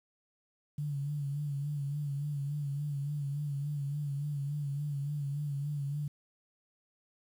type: tone with vibrato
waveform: sine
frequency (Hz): 143.8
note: D3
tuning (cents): -36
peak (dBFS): -32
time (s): 0.78-6.08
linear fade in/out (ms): 5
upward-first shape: sine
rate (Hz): 3.5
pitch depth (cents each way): 57
effects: 10-bit